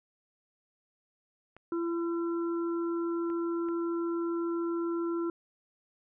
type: clicks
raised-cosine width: 0.5 ms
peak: -35 dBFS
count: 3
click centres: 1.566 / 3.301 / 3.687 s
type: harmonic tone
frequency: 338.4 Hz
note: E4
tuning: 45 cents sharp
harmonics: 1 / 3 / 4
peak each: -29 / -45 / -42 dBFS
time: 1.72-5.3 s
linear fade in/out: 2 ms
effects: none